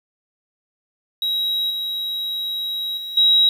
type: tone with level steps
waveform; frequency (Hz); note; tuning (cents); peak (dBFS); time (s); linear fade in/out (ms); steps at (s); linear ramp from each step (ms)
triangle; 3842; B7; -48; -17 / -21 / -26 / -8; 1.22-3.49; 2; 1.7 / 2.97 / 3.17; 5
effects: tanh soft clip ceiling -9 dBFS + 8-bit